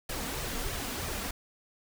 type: noise with flanger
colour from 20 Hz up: pink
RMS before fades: -35 dBFS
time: 0.09-1.31 s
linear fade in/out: 5 ms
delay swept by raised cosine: 1.6 to 4.4 ms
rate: 3.1 Hz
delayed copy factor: +0.6
effects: none